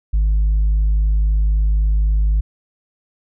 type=tone with tanh clipping; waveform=sine; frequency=51.91 Hz; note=G#1; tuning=in tune; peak=-13 dBFS; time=0.13-2.41 s; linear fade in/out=10 ms; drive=1 dB; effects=none